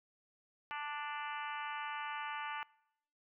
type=harmonic tone; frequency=294.1 Hz; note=D4; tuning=3 cents sharp; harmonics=3 / 4 / 5 / 6 / 7 / 8 / 9 / 10; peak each=-43 / -45 / -47 / -49 / -50 / -51 / -52 / -53 dBFS; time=0.71-2.63 s; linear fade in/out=0 ms; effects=noise-tail reverb RT60 0.8 s tail -25 dB re dry